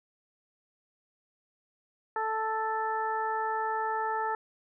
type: harmonic tone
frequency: 440 Hz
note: A4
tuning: in tune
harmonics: 1 / 2 / 3 / 4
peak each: -36 / -30 / -35 / -38 dBFS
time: 2.16-4.35 s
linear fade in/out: 2 ms
effects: none